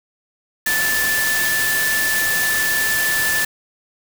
sine tone in noise, 1751 Hz, A6, 9 cents flat, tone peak -18 dBFS, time 0.66-3.45 s, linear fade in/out 5 ms, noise white, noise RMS -22 dBFS, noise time 0.66-3.45 s, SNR +1 dB, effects none

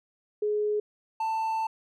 sine / triangle tone pair in turn, 420 / 888.3 Hz, G#4 / A5, +19 / +16 cents, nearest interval octave + minor second, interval 1297 cents, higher second, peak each -24 dBFS, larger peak neither, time 0.42-0.8 / 1.2-1.67 s, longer second, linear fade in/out 5 ms, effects none

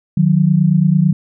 sine tone pair together, 153.55 / 182.6 Hz, D#3 / F#3, -23 / -23 cents, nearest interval minor third, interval 300 cents, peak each -12 dBFS, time 0.17-1.13 s, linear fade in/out 5 ms, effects none

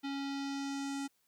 square tone with low-pass filter sweep, 277.2 Hz, C#4, in tune, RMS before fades -38 dBFS, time 0.03-1.08 s, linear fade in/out 20 ms, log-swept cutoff 3800 to 8200 Hz, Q 2, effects white hiss -75 dBFS RMS until 1.27 s

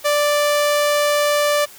sawtooth tone, 587.3 Hz, D5, in tune, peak -11 dBFS, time 0.04-1.66 s, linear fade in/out 20 ms, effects white hiss -42 dBFS RMS until 1.78 s

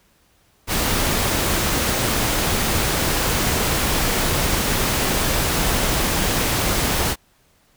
pink noise, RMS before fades -20 dBFS, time 0.67-7.16 s, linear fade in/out 50 ms, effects pink hiss -59 dBFS RMS until 7.76 s

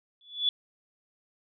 sine tone with exponential growth, 3438 Hz, A7, 41 cents flat, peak -19 dBFS, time 0.21-0.49 s, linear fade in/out 1 ms, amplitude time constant 59 ms, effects none

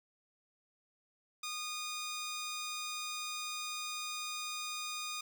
10% pulse tone, 1228 Hz, D#6, 23 cents flat, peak -30 dBFS, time 1.43-5.21 s, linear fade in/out 5 ms, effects none

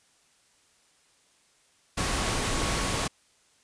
sine tone in noise, 1108.7 Hz, C#6, in tune, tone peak -39 dBFS, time 1.97-3.08 s, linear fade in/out 10 ms, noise pink, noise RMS -28 dBFS, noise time 1.97-3.08 s, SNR -14 dB, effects white hiss -64 dBFS RMS until 3.63 s + resampled to 22050 Hz

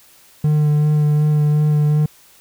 triangle tone with vibrato, 150.2 Hz, D3, 39 cents sharp, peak -10 dBFS, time 0.44-2.06 s, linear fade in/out 5 ms, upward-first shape sine, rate 2.7 Hz, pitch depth 15 cents each way, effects white hiss -49 dBFS RMS until 2.4 s

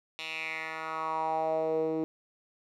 10% pulse tone with band-pass filter sweep, 159.4 Hz, D#3, 42 cents sharp, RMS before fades -32 dBFS, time 0.19-2.04 s, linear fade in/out 0 ms, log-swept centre 3200 to 350 Hz, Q 4.2, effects none

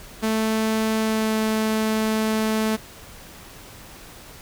sawtooth tone with pitch glide, 220 to 218.5 Hz, A3 to A3, 0 to -12 cents, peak -16 dBFS, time 0.22-2.77 s, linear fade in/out 20 ms, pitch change -12 cents, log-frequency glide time 0.99-1.37 s, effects pink hiss -43 dBFS RMS until 4.41 s

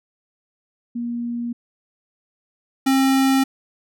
sine / square tone pair in turn, 237.5 / 267.7 Hz, A#3 / C4, +33 / +40 cents, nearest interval major second, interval 207 cents, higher second, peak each -23 / -15 dBFS, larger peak second, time 0.95-1.53 / 2.86-3.44 s, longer neither, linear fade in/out 10 ms, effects none

